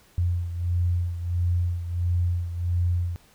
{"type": "beating tone pair", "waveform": "sine", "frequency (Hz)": [87.31, 88.81], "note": ["F2", "F2"], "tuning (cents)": [0, 30], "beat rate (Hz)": 1.5, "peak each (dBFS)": [-23, -29], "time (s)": [0.18, 3.16], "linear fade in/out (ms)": 0, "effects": ["pink hiss -57 dBFS RMS until 3.34 s"]}